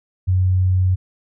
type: tone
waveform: sine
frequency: 92.5 Hz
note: F#2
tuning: in tune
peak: -13 dBFS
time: 0.27-0.96 s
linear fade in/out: 20 ms
effects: none